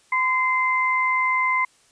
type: tone pair together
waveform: sine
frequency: 1023 / 2078 Hz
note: C6 / C7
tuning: -39 / -12 cents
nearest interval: octave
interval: 1227 cents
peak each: -21 dBFS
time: 0.12-1.65 s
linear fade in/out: 5 ms
effects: white hiss -58 dBFS RMS until 1.91 s + resampled to 22050 Hz